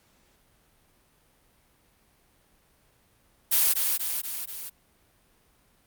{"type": "noise with echo", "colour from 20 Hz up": "blue", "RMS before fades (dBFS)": -21, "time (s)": [3.51, 3.74], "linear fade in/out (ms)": 20, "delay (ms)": 240, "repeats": 4, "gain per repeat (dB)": -4, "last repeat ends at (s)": 4.7, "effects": ["pink hiss -64 dBFS RMS until 5.86 s", "Opus 48 kbps"]}